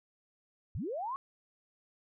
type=linear sweep; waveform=sine; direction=up; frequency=60.4 to 1125 Hz; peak=-34 dBFS; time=0.75-1.16 s; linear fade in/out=0 ms; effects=none